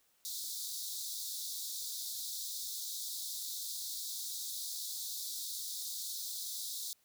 pink high-pass noise, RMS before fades -41 dBFS, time 0.25-6.93 s, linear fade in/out 0 ms, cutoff 3600 Hz, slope 96 dB/octave, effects white hiss -72 dBFS RMS until 7.04 s

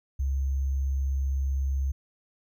sine tone with sample-and-hold, 67.9 Hz, C#2, 35 cents flat, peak -24 dBFS, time 0.19-1.92 s, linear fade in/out 10 ms, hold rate 6300 Hz, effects none

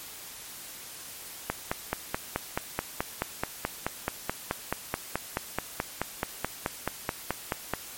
click train, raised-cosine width 0.5 ms, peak -11 dBFS, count 30, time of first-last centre 1.5-7.737 s, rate 4.65 Hz, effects white hiss -43 dBFS RMS until 7.97 s + MP3 64 kbps

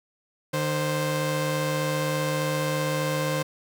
sawtooth tone pair together, 151.67 / 523.3 Hz, D#3 / C5, -44 / 0 cents, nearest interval octave + major sixth, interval 2144 cents, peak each -23 dBFS, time 0.53-3.43 s, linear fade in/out 10 ms, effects none

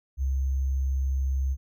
sine tone with sample-and-hold, 67 Hz, C2, 42 cents sharp, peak -23 dBFS, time 0.17-1.57 s, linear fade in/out 50 ms, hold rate 6300 Hz, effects none

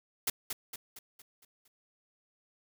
white noise with echo, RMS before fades -30 dBFS, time 0.27-0.3 s, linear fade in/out 5 ms, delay 230 ms, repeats 6, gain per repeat -6 dB, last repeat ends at 1.68 s, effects none

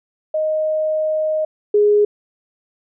sine tone pair in turn, 622.3 / 415.3 Hz, D#5 / G#4, 0 / 0 cents, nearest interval perfect fifth, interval 700 cents, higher first, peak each -16 / -10 dBFS, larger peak second, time 0.34-1.45 / 1.74-2.05 s, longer first, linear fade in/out 5 ms, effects none

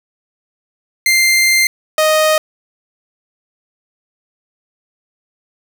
sawtooth tone pair in turn, 2093 / 622.3 Hz, C7 / D#5, 0 / 0 cents, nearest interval octave + major sixth, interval 2100 cents, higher first, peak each -6 dBFS, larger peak neither, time 1.06-1.67 / 1.98-2.38 s, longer first, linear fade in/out 2 ms, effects none

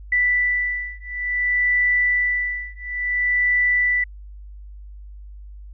sine beating tone pair, 1975.5 / 1976.07 Hz, B6 / B6, 0 / 0 cents, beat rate 0.57 Hz, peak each -21 dBFS, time 0.12-4.04 s, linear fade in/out 5 ms, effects added 50 Hz sine -36 dBFS peak until 5.73 s

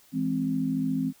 sine chord, E augmented, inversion none, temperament equal, 164.81 / 207.7 / 261.6 Hz, E3 / G#3 / B#3, 0 / 0 / 0 cents, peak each -31 / -32 / -26 dBFS, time 0.12-1.13 s, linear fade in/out 50 ms, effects white hiss -58 dBFS RMS until 1.2 s

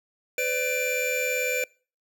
square tone cluster, 504 / 582 / 2364 Hz, B4 / D5 / D7, +35 / -16 / +11 cents, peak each -29 / -35 / -27 dBFS, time 0.38-1.64 s, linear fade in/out 2 ms, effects noise-tail reverb RT60 0.4 s tail -26 dB re dry

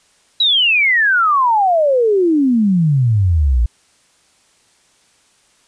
sine exponential sweep, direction down, 3963 to 55 Hz, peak -10 dBFS, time 0.4-3.66 s, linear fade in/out 5 ms, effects white hiss -55 dBFS RMS until 5.67 s + resampled to 22050 Hz

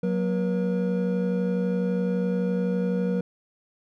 triangle tone cluster, 183.9 / 235.8 / 479.2 Hz, F#3 / A#3 / A#4, -10 / +20 / +48 cents, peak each -22 / -31 / -26 dBFS, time 0.03-3.21 s, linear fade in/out 5 ms, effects none

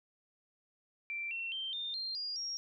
sine tone with pitch steps, 2349 / 2714 / 3136 / 3623 / 4185 / 4836 / 5587 Hz, D7 / E7 / G7 / A7 / C8 / D8 / F8, 0 / +50 / 0 / +50 / 0 / +50 / 0 cents, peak -36 dBFS, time 1.1-2.57 s, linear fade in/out 0 ms, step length 210 ms, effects none

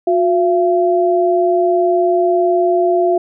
sine tone pair together, 360 / 679.6 Hz, F#4 / F5, -47 / -47 cents, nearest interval major seventh, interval 1100 cents, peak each -13 / -14 dBFS, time 0.07-3.18 s, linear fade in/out 5 ms, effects none

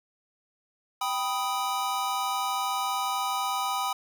square chord, G augmented, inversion none, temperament equal with one note detuned, 784 / 987.8 / 1251.7 Hz, G5 / B5 / D#6, 0 / 0 / +10 cents, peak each -32 dBFS, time 1.01-3.93 s, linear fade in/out 5 ms, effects none

